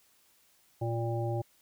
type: harmonic tone with a mistuned harmonic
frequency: 116.54 Hz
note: A#2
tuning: in tune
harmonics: 1 / 3 / 5 / 7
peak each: -31 / -36 / -38 / -39 dBFS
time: 0.81-1.42 s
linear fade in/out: 10 ms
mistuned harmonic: 7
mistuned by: -35 cents
effects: white hiss -66 dBFS RMS until 1.61 s